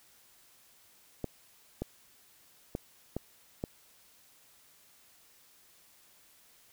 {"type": "clicks", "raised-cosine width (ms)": 2, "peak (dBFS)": -20, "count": 5, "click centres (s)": [1.243, 1.82, 2.751, 3.166, 3.639], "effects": ["white hiss -62 dBFS RMS until 6.72 s"]}